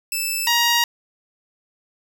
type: tone pair in turn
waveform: 10% pulse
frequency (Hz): 2637 / 945.1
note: E7 / A#5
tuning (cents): 0 / +24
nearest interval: octave + tritone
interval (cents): 1776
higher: first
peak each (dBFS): -13 / -7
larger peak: second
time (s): 0.12-0.47 / 0.47-0.84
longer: second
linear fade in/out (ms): 2
effects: none